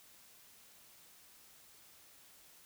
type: silence
effects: white hiss -61 dBFS RMS until 2.65 s